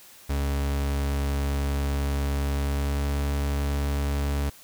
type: tone with pitch glide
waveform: 40% pulse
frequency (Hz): 70.2 to 70.89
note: C#2 to C#2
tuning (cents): +22 to +39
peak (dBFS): -23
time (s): 0.29-4.5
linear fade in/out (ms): 10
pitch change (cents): +17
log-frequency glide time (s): 2.69-3.03
effects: white hiss -50 dBFS RMS until 4.63 s